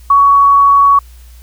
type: tone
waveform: sine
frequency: 1122 Hz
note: C#6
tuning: 21 cents sharp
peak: -4 dBFS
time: 0.1-0.99 s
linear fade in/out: 5 ms
effects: added 60 Hz sine -34 dBFS peak until 1.42 s + white hiss -47 dBFS RMS until 1.42 s